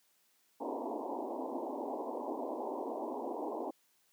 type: band-pass noise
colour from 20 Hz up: pink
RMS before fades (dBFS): -39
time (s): 0.6-3.71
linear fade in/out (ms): 10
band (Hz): 240 to 1000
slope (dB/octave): 96
effects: white hiss -72 dBFS RMS until 4.12 s + high-pass 150 Hz 12 dB/octave